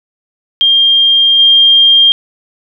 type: tone with level steps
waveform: sine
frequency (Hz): 3205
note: G7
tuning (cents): +38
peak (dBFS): -5 / -3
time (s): 0.61-2.12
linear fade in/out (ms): 0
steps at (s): 1.39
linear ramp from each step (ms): 2
effects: none